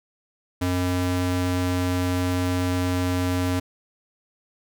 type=ring-modulated tone; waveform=square; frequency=180.7 Hz; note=F#3; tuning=41 cents flat; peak=-19 dBFS; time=0.61-3.6 s; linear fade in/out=10 ms; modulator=88.2 Hz; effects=none